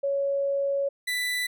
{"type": "tone pair in turn", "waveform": ["sine", "30% pulse"], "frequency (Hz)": [557, 1984.9], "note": ["C#5", "B6"], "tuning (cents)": [8, 8], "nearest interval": "octave + minor seventh", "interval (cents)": 2200, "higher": "second", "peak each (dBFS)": -23, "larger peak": "neither", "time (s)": [[0.03, 0.89], [1.07, 1.47]], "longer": "first", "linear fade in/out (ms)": 10, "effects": []}